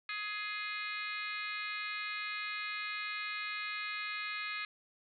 harmonic tone with a mistuned harmonic, 419.2 Hz, G#4, 16 cents sharp, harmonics 3 / 4 / 5 / 6 / 7 / 8 / 9 / 10, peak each -44 / -44 / -42 / -42 / -53 / -52 / -50 / -48 dBFS, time 0.09-4.65 s, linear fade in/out 2 ms, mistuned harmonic 6, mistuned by -19 cents, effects none

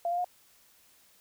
sine tone with pitch steps, 687 / 701.4 / 716.2 Hz, F5 / F5 / F5, -29 / +7 / +43 cents, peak -27 dBFS, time 0.05-0.245 s, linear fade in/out 2 ms, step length 65 ms, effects white hiss -62 dBFS RMS until 1.2 s

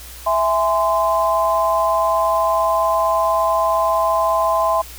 sine chord, E augmented, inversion none, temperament equal with one note detuned, 659.3 / 830.6 / 1034.5 Hz, E5 / G#5 / B#5, 0 / 0 / -20 cents, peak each -18 / -23 / -17 dBFS, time 0.26-4.82 s, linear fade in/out 10 ms, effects added 60 Hz sine -38 dBFS peak until 4.98 s + white hiss -38 dBFS RMS until 4.98 s

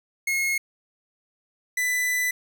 45% pulse tone pair in turn, 2162 / 1992.8 Hz, C#7 / B6, -44 / +15 cents, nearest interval minor second, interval 141 cents, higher first, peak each -22 dBFS, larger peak neither, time 0.27-0.58 / 1.77-2.31 s, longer second, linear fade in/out 5 ms, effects none

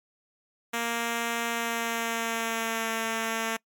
5% pulse tone with pitch glide, 233.1 to 225.2 Hz, A#3 to A3, 0 to +40 cents, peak -16 dBFS, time 0.73-3.57 s, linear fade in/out 10 ms, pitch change -60 cents, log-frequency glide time 1.49-2.9 s, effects noise-tail reverb RT60 0.1 s tail -23 dB re dry + MP3 96 kbps

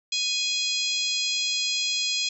harmonic tone, 830.6 Hz, G#5, in tune, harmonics 3 / 4 / 5 / 6 / 7 / 8 / 9, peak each -31 / -29 / -29 / -31 / -40 / -34 / -37 dBFS, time 0.12-2.29 s, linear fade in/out 5 ms, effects none

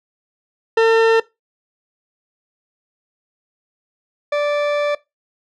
40% pulse tone pair in turn, 451.9 / 585.2 Hz, A4 / D5, +46 / -6 cents, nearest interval major third, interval 448 cents, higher second, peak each -9 / -15 dBFS, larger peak first, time 0.77-1.2 / 4.32-4.95 s, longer second, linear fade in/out 5 ms, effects noise-tail reverb RT60 0.2 s tail -20 dB re dry + low-pass 3000 Hz 12 dB/octave

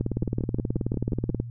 two click trains, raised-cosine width 3 ms, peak -16 / -13 dBFS, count 7 / 27, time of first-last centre 0.23-1.3 / 0.01-1.4 s, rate 5.61 / 18.7 Hz, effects added 118 Hz sine -34 dBFS peak until 1.5 s

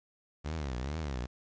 sawtooth tone with vibrato, 70 Hz, C#2, 18 cents sharp, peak -30 dBFS, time 0.44-1.27 s, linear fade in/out 20 ms, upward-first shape triangle, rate 2.3 Hz, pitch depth 290 cents each way, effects resampled to 16000 Hz + 10-bit

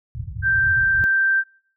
white low-pass noise, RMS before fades -28 dBFS, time 0.15-1.04 s, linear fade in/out 0 ms, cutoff 130 Hz, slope 48 dB/octave
sine tone, 1568 Hz, G6, in tune, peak -15 dBFS, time 0.42-1.44 s, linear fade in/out 50 ms
effects noise-tail reverb RT60 0.5 s tail -23 dB re dry + high-pass 60 Hz 12 dB/octave

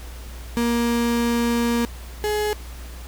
35% pulse tone pair in turn, 235.6 / 421.1 Hz, A#3 / G#4, +19 / +24 cents, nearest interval minor seventh, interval 1005 cents, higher second, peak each -17 / -19 dBFS, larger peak first, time 0.57-1.85 / 2.24-2.53 s, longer first, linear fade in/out 0 ms, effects added 60 Hz sine -34 dBFS peak until 3.07 s + pink hiss -43 dBFS RMS until 3.07 s

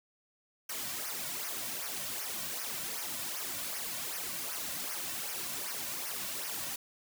white noise with flanger, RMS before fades -38 dBFS, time 0.69-6.76 s, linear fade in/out 5 ms, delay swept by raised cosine 0.25 to 2.45 ms, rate 2.6 Hz, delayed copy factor -0.75, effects none

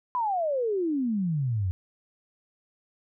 sine exponential sweep, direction down, 1020 to 87.31 Hz, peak -24 dBFS, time 0.15-1.71 s, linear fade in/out 0 ms, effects none

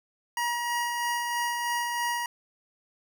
25% pulse tone with tremolo, 954 Hz, A#5, 40 cents sharp, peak -22 dBFS, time 0.37-2.26 s, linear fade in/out 2 ms, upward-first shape sine, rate 3.1 Hz, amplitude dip 30%, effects none

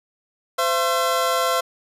square tone cluster, 515 / 677 / 1061 / 1350 Hz, C5 / E5 / C6 / E6, -28 / +46 / +24 / +41 cents, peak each -25 dBFS, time 0.58-1.61 s, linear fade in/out 10 ms, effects resampled to 32000 Hz

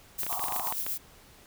violet noise with tremolo, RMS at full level -31 dBFS, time 0.18-0.98 s, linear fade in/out 10 ms, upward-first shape triangle, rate 8.5 Hz, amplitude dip 50%
clicks, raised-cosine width 0.3 ms, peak -19 dBFS, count 12, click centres 0.233 / 0.266 / 0.328 / 0.395 / 0.44 / 0.484 / 0.523 / 0.563 / 0.597 / 0.672 / 0.725 / 0.865 s
pink band-pass noise, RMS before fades -37 dBFS, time 0.29-0.73 s, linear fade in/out 5 ms, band 690 to 1200 Hz, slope 96 dB/octave
effects pink hiss -55 dBFS RMS until 1.46 s

